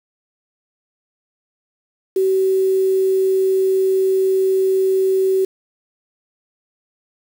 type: tone with quantisation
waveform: sine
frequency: 381 Hz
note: G4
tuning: 49 cents flat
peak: -13 dBFS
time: 2.16-5.45 s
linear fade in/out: 5 ms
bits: 6
effects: none